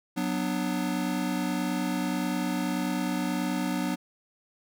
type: chord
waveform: square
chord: B minor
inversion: second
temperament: just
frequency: 185.21 / 246.9 / 296.3 Hz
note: F#3 / B3 / D4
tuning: +2 / 0 / +15 cents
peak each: -32 dBFS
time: 0.16-3.96 s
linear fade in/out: 20 ms
effects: none